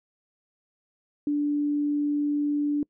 sine tone, 292.2 Hz, D4, 9 cents flat, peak -22 dBFS, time 1.27-2.83 s, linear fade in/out 2 ms, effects noise-tail reverb RT60 0.1 s tail -26 dB re dry

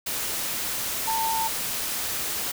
sine tone in noise, 898 Hz, A5, 35 cents sharp, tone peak -24 dBFS, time 1.07-1.48 s, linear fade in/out 10 ms, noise white, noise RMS -29 dBFS, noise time 0.06-2.52 s, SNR +2 dB, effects none

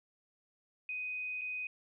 sine tone with dropouts, 2500 Hz, D#7, 8 cents sharp, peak -36 dBFS, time 0.89-1.67 s, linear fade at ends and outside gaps 2 ms, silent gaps 1.412-1.416 s, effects none

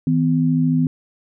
sine tone pair together, 159.76 / 253.6 Hz, D#3 / B3, +46 / +46 cents, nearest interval minor sixth, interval 800 cents, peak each -17 dBFS, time 0.07-0.87 s, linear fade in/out 2 ms, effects none

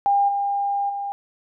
sine tone with level steps, 803 Hz, G5, 41 cents sharp, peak -15 / -20 / -25 dBFS, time 0.06-1.12 s, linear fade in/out 0 ms, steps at 0.28 / 0.89 s, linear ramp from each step 10 ms, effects none

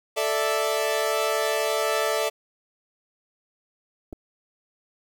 sawtooth chord, A suspended fourth, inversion none, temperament equal, 440 / 587.3 / 659.3 Hz, A4 / D5 / E5, 0 / 0 / 0 cents, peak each -23 dBFS, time 0.16-2.3 s, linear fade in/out 20 ms
clicks, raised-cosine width 2 ms, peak -25 dBFS, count 2, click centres 4.127 / 4.13 s
effects 9-bit

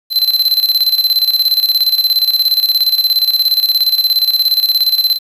square tone with tremolo, 4075 Hz, C8, 47 cents flat, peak -8 dBFS, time 0.1-5.19 s, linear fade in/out 50 ms, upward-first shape square, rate 17 Hz, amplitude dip 70%, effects 7-bit

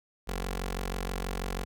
15% pulse tone with notch filter, 46.2 Hz, F#1, 2 cents flat, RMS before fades -34 dBFS, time 0.27-1.65 s, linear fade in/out 20 ms, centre 110 Hz, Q 0.51, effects none

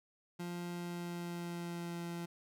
30% pulse tone with pitch glide, 174.5 to 171.3 Hz, F3 to F3, -1 to -33 cents, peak -37 dBFS, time 0.39-2.26 s, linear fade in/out 10 ms, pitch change -32 cents, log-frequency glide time 0.69-2.03 s, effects none

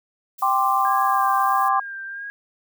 violet noise, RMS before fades -39 dBFS, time 0.38-1.69 s, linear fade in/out 10 ms
sine chord, G suspended fourth, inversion none, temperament equal, 784 / 1046.5 / 1174.7 Hz, G5 / C6 / D6, 0 / 0 / 0 cents, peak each -21 dBFS, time 0.42-1.8 s, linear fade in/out 5 ms
sine tone with vibrato, 1613 Hz, G6, 49 cents sharp, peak -30 dBFS, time 0.85-2.3 s, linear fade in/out 0 ms, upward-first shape sine, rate 1.5 Hz, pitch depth 40 cents each way
effects none

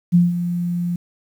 sine tone with ADSR envelope, 174.61 Hz, F3, in tune, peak -8 dBFS, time 0.12-0.96 s, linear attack 29 ms, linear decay 170 ms, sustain -11 dB, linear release 4 ms, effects 8-bit

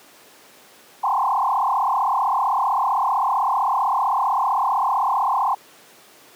sine tone with frequency modulation, 924 Hz, A#5, 16 cents flat, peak -17 dBFS, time 1.03-5.55 s, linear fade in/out 10 ms, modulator 35.6 Hz, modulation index 4.6, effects pink hiss -48 dBFS RMS until 6.35 s + high-pass 300 Hz 12 dB/octave

